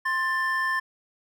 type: tone pair together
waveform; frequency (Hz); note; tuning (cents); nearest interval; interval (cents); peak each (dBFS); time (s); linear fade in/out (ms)
triangle; 1052.8 / 1772; C6 / A6; +10 / +12; major sixth; 902; -26 / -23; 0.05-0.8; 10
effects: none